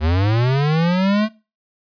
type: linear sweep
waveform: square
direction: up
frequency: 73.5 to 220 Hz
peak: -15 dBFS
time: 0-1.29 s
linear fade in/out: 50 ms
effects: noise-tail reverb RT60 0.3 s tail -22 dB re dry + resampled to 11025 Hz